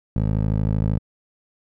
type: tone with band-pass filter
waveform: 15% pulse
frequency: 53 Hz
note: G#1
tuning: 36 cents sharp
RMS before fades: -21 dBFS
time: 0.16-0.99 s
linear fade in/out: 5 ms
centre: 130 Hz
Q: 0.6
effects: none